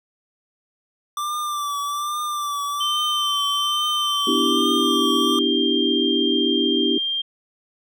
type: tone with vibrato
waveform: square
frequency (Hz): 1174.7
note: D6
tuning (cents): 0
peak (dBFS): -24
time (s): 1.17-5.39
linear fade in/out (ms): 2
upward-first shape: triangle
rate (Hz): 1.2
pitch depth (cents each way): 53
type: tone with pitch glide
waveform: sine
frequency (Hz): 3097 to 3190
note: G7 to G7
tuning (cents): -22 to +30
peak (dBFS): -21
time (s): 2.8-7.22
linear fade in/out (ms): 10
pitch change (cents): +52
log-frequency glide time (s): 4.07-4.89
type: chord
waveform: sine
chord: E minor seventh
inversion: second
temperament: equal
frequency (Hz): 246.9 / 293.7 / 329.6 / 392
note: B3 / D4 / E4 / G4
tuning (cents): 0 / 0 / 0 / 0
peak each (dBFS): -24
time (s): 4.27-6.98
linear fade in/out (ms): 5
effects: none